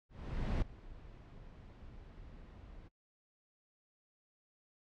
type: noise with ADSR envelope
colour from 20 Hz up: brown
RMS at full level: -33 dBFS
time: 0.09-2.89 s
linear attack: 530 ms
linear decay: 5 ms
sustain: -20 dB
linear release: 21 ms
effects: noise-tail reverb RT60 0.1 s tail -21 dB re dry + low-pass 4000 Hz 12 dB/octave